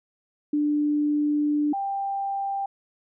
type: tone pair in turn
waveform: sine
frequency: 295.9 / 790 Hz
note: D4 / G5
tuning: +13 / +13 cents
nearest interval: octave + perfect fourth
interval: 1700 cents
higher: second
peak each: -20 / -25 dBFS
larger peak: first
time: 0.53-1.73 / 1.73-2.66 s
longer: first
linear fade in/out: 5 ms
effects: none